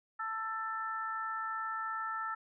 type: harmonic tone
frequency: 442.9 Hz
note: A4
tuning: 11 cents sharp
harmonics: 2 / 3 / 4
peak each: -43 / -36 / -42 dBFS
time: 0.19-2.35 s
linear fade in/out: 10 ms
effects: none